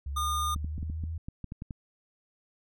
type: exponential sweep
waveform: sine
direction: up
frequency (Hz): 69.3 to 82.1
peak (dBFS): -32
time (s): 0.06-1.18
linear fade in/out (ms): 5
type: tone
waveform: square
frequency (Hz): 1216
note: D#6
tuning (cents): -40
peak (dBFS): -29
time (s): 0.16-0.55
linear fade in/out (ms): 10
type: clicks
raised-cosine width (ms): 5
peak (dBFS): -25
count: 11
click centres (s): 0.562 / 0.645 / 0.781 / 0.829 / 0.899 / 1.038 / 1.285 / 1.443 / 1.521 / 1.621 / 1.708
effects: none